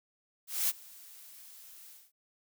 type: noise with ADSR envelope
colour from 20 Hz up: blue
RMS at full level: -28 dBFS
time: 0.47-2.12 s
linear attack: 220 ms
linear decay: 30 ms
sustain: -24 dB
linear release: 210 ms
effects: none